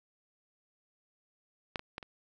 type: clicks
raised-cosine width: 0.3 ms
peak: -17 / -26 / -22 / -29 dBFS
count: 4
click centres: 1.758 / 1.794 / 1.981 / 2.028 s
effects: none